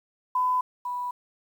sine tone pair in turn, 1005 / 983.7 Hz, B5 / B5, +30 / -7 cents, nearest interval unison, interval 37 cents, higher first, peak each -21 / -28 dBFS, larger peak first, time 0.35-0.61 / 0.85-1.11 s, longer neither, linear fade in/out 5 ms, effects 9-bit

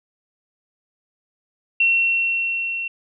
sine tone with level ramp, 2720 Hz, F7, 46 cents flat, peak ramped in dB -13 to -24 dBFS, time 1.8-2.88 s, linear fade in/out 5 ms, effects none

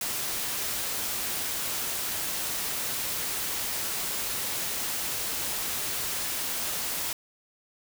white noise, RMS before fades -31 dBFS, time 0.01-7.13 s, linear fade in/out 2 ms, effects none

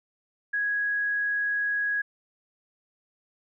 sine tone, 1661.2 Hz, G#6, in tune, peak -24 dBFS, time 0.53-2.02 s, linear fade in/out 10 ms, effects none

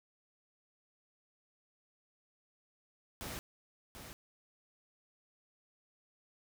pink noise with echo, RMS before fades -43 dBFS, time 3.21-3.39 s, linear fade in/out 0 ms, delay 740 ms, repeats 1, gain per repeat -7 dB, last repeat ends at 4.13 s, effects none

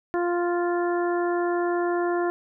harmonic tone, 349.2 Hz, F4, in tune, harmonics 1 / 2 / 3 / 4 / 5, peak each -23 / -29 / -33 / -35 / -37 dBFS, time 0.14-2.3 s, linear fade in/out 0 ms, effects none

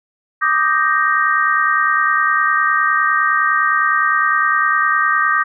sine chord, Eb major seventh, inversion third, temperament equal, 1174.7 / 1244.5 / 1568 / 1864.7 Hz, D6 / Eb6 / G6 / Bb6, 0 / 0 / 0 / 0 cents, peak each -18 dBFS, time 0.41-5.44 s, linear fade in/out 20 ms, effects none

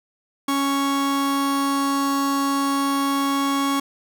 45% pulse tone pair together, 277.2 / 1108.7 Hz, C#4 / C#6, 0 / 0 cents, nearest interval 2 octaves, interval 2400 cents, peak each -21 / -25 dBFS, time 0.48-3.8 s, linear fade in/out 5 ms, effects none

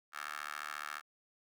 15% pulse tone with high-pass filter, 74.3 Hz, D2, 21 cents sharp, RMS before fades -43 dBFS, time 0.12-1.02 s, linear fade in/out 50 ms, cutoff 1400 Hz, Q 4.1, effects none

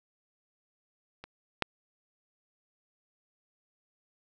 clicks, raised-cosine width 0.3 ms, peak -27 / -10 dBFS, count 2, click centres 1.24 / 1.623 s, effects none

